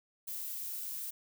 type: noise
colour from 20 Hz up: violet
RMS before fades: -40 dBFS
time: 0.27-1.11 s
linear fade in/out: 10 ms
effects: none